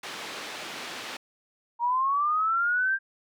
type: band-pass noise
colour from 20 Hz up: white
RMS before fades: -38 dBFS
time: 0.03-1.17 s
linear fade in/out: 5 ms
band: 230 to 3400 Hz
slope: 12 dB/octave
type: linear sweep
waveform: sine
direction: up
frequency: 932.3 to 1597 Hz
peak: -22 dBFS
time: 1.79-2.99 s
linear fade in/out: 50 ms
effects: none